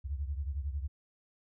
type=beating tone pair; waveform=sine; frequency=68.5 / 79.5 Hz; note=C#2 / D#2; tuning=-20 / +38 cents; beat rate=11 Hz; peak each=-34 / -39 dBFS; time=0.04-0.88 s; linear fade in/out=20 ms; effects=none